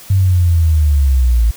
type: linear sweep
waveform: sine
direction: down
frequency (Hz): 98 to 54.3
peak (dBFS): -8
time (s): 0.1-1.51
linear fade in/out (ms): 5
effects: white hiss -37 dBFS RMS until 1.56 s